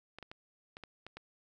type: clicks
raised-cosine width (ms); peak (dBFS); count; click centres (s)
0.3; -30; 7; 0.186 / 0.227 / 0.315 / 0.769 / 0.837 / 1.066 / 1.17
effects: none